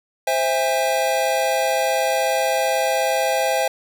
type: chord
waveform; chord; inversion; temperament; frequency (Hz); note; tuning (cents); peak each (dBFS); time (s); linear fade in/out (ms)
square; C augmented; none; equal with one note detuned; 523.3 / 659.3 / 812.6; C5 / E5 / G#5; 0 / 0 / -38; -23; 0.27-3.68; 5
effects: none